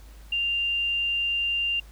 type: tone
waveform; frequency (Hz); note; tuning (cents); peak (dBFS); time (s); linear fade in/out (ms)
sine; 2790; F7; -2; -23; 0.32-1.8; 5
effects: added 52 Hz sine -44 dBFS peak until 1.91 s + pink hiss -55 dBFS RMS until 1.91 s